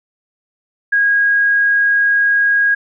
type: tone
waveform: sine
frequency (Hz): 1640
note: G#6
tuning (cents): -22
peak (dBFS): -10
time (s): 0.92-2.75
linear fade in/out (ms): 10
effects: none

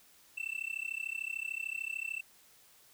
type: tone with amplitude modulation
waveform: triangle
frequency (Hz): 2671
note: E7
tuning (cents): +22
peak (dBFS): -30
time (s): 0.37-2.21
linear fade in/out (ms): 10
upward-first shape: sine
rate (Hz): 33.4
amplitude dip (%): 100
effects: white hiss -62 dBFS RMS until 2.93 s

